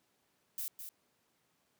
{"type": "noise with echo", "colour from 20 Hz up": "violet", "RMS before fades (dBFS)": -39, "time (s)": [0.58, 0.68], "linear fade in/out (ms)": 0, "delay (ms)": 210, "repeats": 1, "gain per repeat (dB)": -7, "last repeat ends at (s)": 0.89, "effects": ["pink hiss -75 dBFS RMS until 1.79 s", "high-pass 150 Hz 12 dB/octave"]}